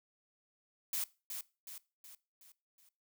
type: noise with echo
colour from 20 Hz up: blue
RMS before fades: -36 dBFS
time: 0.93-1.04 s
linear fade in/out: 2 ms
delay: 370 ms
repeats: 5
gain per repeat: -6 dB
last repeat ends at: 2.89 s
effects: noise-tail reverb RT60 0.3 s tail -20 dB re dry